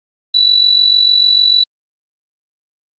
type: tone with amplitude modulation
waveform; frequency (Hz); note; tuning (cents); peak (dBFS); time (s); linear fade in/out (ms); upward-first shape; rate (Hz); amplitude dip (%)
sine; 3951; B7; 0; -3; 0.34-1.64; 10; sine; 46.7; 65
effects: Opus 24 kbps